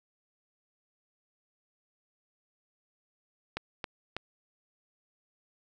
clicks, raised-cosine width 0.3 ms, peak -17 / -18 / -18 dBFS, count 3, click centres 3.57 / 3.842 / 4.166 s, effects none

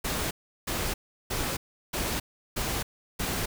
pink noise bursts, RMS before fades -30 dBFS, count 6, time 0.04-3.46 s, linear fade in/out 10 ms, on 270 ms, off 360 ms, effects none

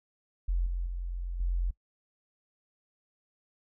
sine tone with level steps, 44 Hz, F1, 14 cents sharp, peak -25 / -29 / -32 / -26 dBFS, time 0.48-1.71 s, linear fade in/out 10 ms, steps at 0.66 / 0.86 / 1.4 s, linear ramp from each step 5 ms, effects noise-tail reverb RT60 0.1 s tail -22 dB re dry

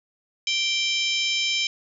harmonic tone with a mistuned harmonic, 783 Hz, G5, 2 cents flat, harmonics 3 / 4 / 5 / 6 / 7 / 8 / 9, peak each -27 / -25 / -31 / -39 / -29 / -36 / -38 dBFS, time 0.47-1.67 s, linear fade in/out 2 ms, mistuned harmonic 7, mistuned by -70 cents, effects none

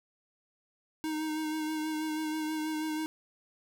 square tone with vibrato, 311.1 Hz, D#4, in tune, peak -32 dBFS, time 1.04-3.06 s, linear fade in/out 0 ms, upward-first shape sine, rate 6.2 Hz, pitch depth 23 cents each way, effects none

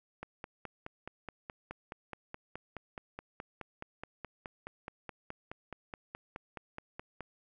click train, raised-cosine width 0.5 ms, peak -26 dBFS, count 34, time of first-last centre 0.23-7.207 s, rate 4.73 Hz, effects none

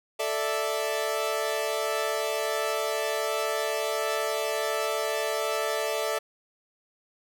sawtooth chord, A suspended fourth, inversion none, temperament equal, 440 / 587.3 / 659.3 Hz, A4 / D5 / E5, 0 / 0 / 0 cents, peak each -27 dBFS, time 0.19-6.19 s, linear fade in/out 10 ms, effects none

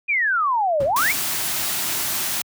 sine exponential two-way sweep, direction down then up, 2489 to 531 to 2489 Hz, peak -17 dBFS, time 0.08-1.13 s, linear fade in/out 20 ms, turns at 0.84 s
brown noise with exponential decay, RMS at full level -25 dBFS, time 0.8-1.06 s, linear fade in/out 5 ms, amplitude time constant 56 ms
white band-stop noise, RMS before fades -24 dBFS, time 0.96-2.42 s, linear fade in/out 5 ms, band 410 to 580 Hz, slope 96 dB/octave
effects high-pass 80 Hz 12 dB/octave

